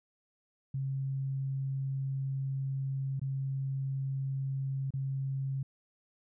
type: tone with dropouts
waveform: sine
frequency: 135.3 Hz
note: C#3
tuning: 42 cents flat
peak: -31 dBFS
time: 0.74-5.63 s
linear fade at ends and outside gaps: 5 ms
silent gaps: 3.196-3.215 / 4.906-4.937 s
effects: none